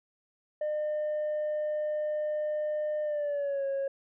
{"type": "tone with pitch glide", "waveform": "sine", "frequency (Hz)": [605, 548.4], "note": ["D#5", "C#5"], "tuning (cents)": [-49, -19], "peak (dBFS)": -26, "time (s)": [0.61, 3.88], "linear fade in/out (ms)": 5, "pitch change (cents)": -170, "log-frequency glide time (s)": [3.03, 3.65], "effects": ["tanh soft clip ceiling -27 dBFS"]}